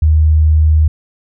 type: tone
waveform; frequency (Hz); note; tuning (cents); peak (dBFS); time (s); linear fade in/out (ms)
sine; 77.7; D#2; -2; -6; 0.02-0.88; 5
effects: none